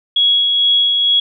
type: tone with tremolo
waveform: sine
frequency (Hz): 3333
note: G#7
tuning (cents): +5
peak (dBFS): -9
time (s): 0.16-1.2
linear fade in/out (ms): 5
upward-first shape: sine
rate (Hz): 2.2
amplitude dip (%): 30
effects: none